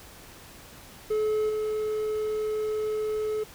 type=tone with level steps; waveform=triangle; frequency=429.6 Hz; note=A4; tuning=41 cents flat; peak=-21 / -24 dBFS; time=1.1-3.44 s; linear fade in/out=10 ms; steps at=1.49 s; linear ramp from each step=5 ms; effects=pink hiss -48 dBFS RMS until 3.54 s